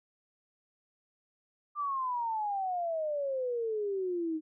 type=exponential sweep; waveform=sine; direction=down; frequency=1195 to 308.4 Hz; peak=-30 dBFS; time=1.75-4.41 s; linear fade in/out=50 ms; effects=none